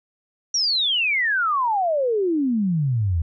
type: exponential sweep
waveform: sine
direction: down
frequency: 5830 to 77.78 Hz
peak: -18 dBFS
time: 0.54-3.22 s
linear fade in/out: 5 ms
effects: none